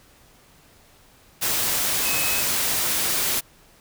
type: tone in noise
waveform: sine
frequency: 2561 Hz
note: D#7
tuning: 49 cents sharp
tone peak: -28 dBFS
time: 2.04-2.42 s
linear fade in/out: 20 ms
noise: white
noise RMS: -23 dBFS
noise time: 1.41-3.41 s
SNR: -8 dB
effects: pink hiss -54 dBFS RMS until 3.8 s

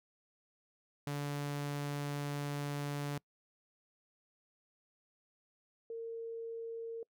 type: tone pair in turn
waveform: sawtooth / sine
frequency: 144.2 / 457.8 Hz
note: D3 / A#4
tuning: -31 / -31 cents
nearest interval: octave + minor sixth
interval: 2000 cents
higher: second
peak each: -32 / -39 dBFS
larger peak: first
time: 1.07-3.18 / 5.9-7.03 s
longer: first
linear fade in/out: 2 ms
effects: noise-tail reverb RT60 0.1 s tail -25 dB re dry

